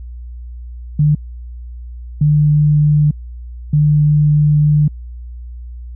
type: tone bursts at uneven times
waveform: sine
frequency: 149.4 Hz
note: D3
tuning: 30 cents sharp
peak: -8 dBFS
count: 3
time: 0.99-1.15 / 2.21-3.11 / 3.73-4.88 s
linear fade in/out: 5 ms
effects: added 60 Hz sine -27 dBFS peak until 5.95 s